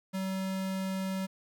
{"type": "tone", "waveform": "square", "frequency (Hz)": 190.4, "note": "F#3", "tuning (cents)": 50, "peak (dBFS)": -32, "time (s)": [0.13, 1.27], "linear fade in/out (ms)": 20, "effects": ["11-bit"]}